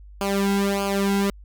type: tone with flanger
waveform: sawtooth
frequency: 198.4 Hz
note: G3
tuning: 21 cents sharp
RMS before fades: -22 dBFS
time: 0.21-1.3 s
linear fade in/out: 0 ms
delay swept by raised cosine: 0.52 to 1.72 ms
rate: 1.6 Hz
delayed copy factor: -0.9
effects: added 50 Hz sine -41 dBFS peak until 1.44 s